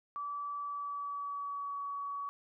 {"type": "tone with pitch glide", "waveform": "sine", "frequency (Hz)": [1154, 1130.9], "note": ["D6", "C#6"], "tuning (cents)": [-31, 34], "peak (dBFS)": -36, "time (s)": [0.16, 2.29], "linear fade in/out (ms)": 0, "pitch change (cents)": -35, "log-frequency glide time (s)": [0.59, 1.81], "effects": []}